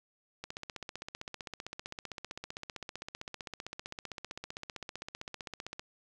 click train, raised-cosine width 0.2 ms, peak -23 dBFS, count 84, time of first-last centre 0.44-5.795 s, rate 15.5 Hz, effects none

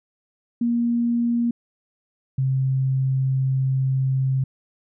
sine tone pair in turn, 236.3 / 132.62 Hz, A#3 / C3, +24 / +24 cents, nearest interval minor seventh, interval 1000 cents, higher first, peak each -18 dBFS, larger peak neither, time 0.61-1.51 / 2.38-4.44 s, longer second, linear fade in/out 5 ms, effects none

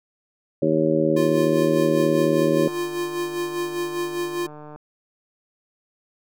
harmonic tone, 78.9 Hz, D#2, 25 cents sharp, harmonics 2 / 3 / 4 / 5 / 6 / 7, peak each -26 / -26 / -22 / -23 / -31 / -22 dBFS, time 0.62-2.68 s, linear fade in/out 5 ms
square tone with tremolo, 349.2 Hz, F4, in tune, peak -23 dBFS, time 1.16-4.47 s, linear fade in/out 10 ms, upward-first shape sine, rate 5 Hz, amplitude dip 55%
click train, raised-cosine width 1 ms, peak -27 dBFS, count 313, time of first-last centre 2.68-4.76 s, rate 150 Hz
effects none

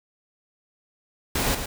pink noise with echo, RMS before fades -24 dBFS, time 1.35-1.55 s, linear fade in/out 5 ms, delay 110 ms, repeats 1, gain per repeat -7 dB, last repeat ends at 1.66 s, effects none

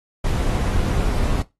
brown noise, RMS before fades -20 dBFS, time 0.24-1.42 s, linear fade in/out 5 ms, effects noise-tail reverb RT60 0.2 s tail -18 dB re dry + AAC 32 kbps

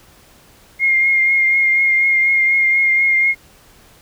sine tone with vibrato, 2131 Hz, C7, 31 cents sharp, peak -11 dBFS, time 0.79-3.35 s, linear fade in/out 50 ms, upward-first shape triangle, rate 4.1 Hz, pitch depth 25 cents each way, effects pink hiss -48 dBFS RMS until 4.01 s

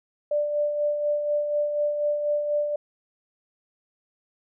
sine tone with tremolo, 590 Hz, D5, 8 cents sharp, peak -20 dBFS, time 0.31-2.76 s, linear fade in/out 5 ms, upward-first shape sine, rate 4.1 Hz, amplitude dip 45%, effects none

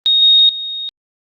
sine tone with level steps, 3729 Hz, A#7, in tune, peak -9 / -6 / -21 dBFS, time 0.06-0.89 s, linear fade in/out 0 ms, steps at 0.22 / 0.49 s, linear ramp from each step 2 ms, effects Opus 32 kbps

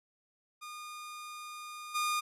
sawtooth tone with level steps, 1218 Hz, D#6, 37 cents flat, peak -39 / -26 dBFS, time 0.61-2.21 s, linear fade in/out 20 ms, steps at 1.94 s, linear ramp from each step 20 ms, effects resampled to 32000 Hz

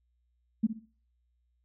sine tone with echo, 220 Hz, A3, in tune, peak -21 dBFS, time 0.63-0.67 s, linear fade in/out 10 ms, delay 63 ms, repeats 3, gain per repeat -12 dB, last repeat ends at 0.859 s, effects noise-tail reverb RT60 0.4 s tail -19 dB re dry + added 60 Hz sine -70 dBFS peak until 1.64 s

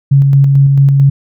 sine tone with tremolo, 138.59 Hz, C#3, in tune, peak -3 dBFS, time 0.11-1.1 s, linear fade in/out 10 ms, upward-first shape square, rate 4.5 Hz, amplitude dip 25%, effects none

